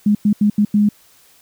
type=tone bursts at uneven times; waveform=sine; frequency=207.7 Hz; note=G#3; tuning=in tune; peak=-10 dBFS; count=5; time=0.06-0.15 / 0.25-0.33 / 0.41-0.5 / 0.58-0.65 / 0.74-0.89 s; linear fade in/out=5 ms; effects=white hiss -51 dBFS RMS until 1.41 s